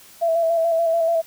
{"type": "tone with vibrato", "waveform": "sine", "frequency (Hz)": 664, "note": "E5", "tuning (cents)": 12, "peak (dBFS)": -16, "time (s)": [0.21, 1.22], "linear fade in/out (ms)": 20, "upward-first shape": "square", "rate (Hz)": 6.9, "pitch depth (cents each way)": 27, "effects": ["white hiss -47 dBFS RMS until 1.26 s"]}